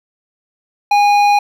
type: tone with hard clipping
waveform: sine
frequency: 820 Hz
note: G#5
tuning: 22 cents flat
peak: -10 dBFS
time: 0.91-1.39 s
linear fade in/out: 5 ms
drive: 10 dB
effects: none